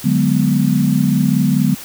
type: chord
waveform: sine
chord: G# half-diminished seventh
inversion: second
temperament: equal with one note detuned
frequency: 146.83 / 182.87 / 207.7 / 246.9 Hz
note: D3 / F#3 / G#3 / B3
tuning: 0 / -20 / 0 / 0 cents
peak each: -17 dBFS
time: 0.04-1.75 s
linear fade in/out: 10 ms
effects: white hiss -33 dBFS RMS until 1.84 s